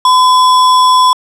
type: tone with sample-and-hold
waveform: sine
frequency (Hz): 1013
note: B5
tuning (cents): +44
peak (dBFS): -4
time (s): 0.05-1.13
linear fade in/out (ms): 2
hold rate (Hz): 4410
effects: low-pass 7000 Hz 12 dB/octave